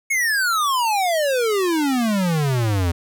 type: exponential sweep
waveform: square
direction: down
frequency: 2217 to 82.41 Hz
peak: -18 dBFS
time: 0.1-2.92 s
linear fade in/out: 10 ms
effects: none